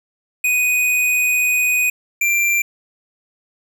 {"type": "tone pair in turn", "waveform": "square", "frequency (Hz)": [2489, 2365], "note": ["D#7", "D7"], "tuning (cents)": [0, 12], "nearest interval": "minor second", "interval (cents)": 88, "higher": "first", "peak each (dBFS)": -15, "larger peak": "neither", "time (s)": [[0.44, 1.9], [2.21, 2.62]], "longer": "first", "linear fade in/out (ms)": 5, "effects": []}